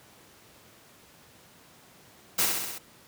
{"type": "noise with echo", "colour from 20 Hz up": "white", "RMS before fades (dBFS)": -24, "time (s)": [2.38, 2.46], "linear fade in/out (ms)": 10, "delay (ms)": 65, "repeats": 5, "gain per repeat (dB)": -3, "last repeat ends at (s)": 2.785, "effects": ["pink hiss -55 dBFS RMS until 3.07 s", "high-pass 100 Hz 12 dB/octave"]}